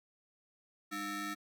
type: ring-modulated tone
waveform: 25% pulse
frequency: 506 Hz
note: B4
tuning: 42 cents sharp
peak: -30 dBFS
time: 0.91-1.35 s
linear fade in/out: 20 ms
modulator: 810 Hz
effects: high-pass 200 Hz 12 dB/octave